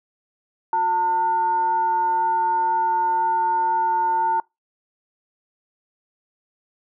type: tone with frequency modulation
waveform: sine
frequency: 901 Hz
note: A5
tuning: 41 cents sharp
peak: -17 dBFS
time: 0.73-4.4 s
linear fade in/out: 2 ms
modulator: 540 Hz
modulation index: 0.27
effects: noise-tail reverb RT60 0.2 s tail -24 dB re dry